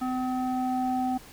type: tone with low-pass filter sweep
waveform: square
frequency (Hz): 255.1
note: C4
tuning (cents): -44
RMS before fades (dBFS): -28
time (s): 0.01-1.18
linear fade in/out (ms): 10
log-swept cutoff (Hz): 1100 to 710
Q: 3.4
effects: pink hiss -49 dBFS RMS until 1.32 s